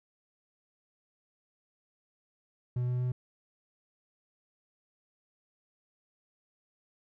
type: tone with pitch steps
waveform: triangle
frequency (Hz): 123.47 / 124.33 / 125.19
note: B2 / B2 / B2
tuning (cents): 0 / +12 / +24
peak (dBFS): -26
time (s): 2.76-3.12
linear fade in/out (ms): 5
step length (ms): 120
effects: none